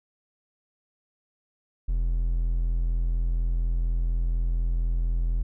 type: tone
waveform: triangle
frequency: 42.09 Hz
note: E1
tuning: 37 cents sharp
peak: -20 dBFS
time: 1.88-5.43 s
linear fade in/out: 10 ms
effects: none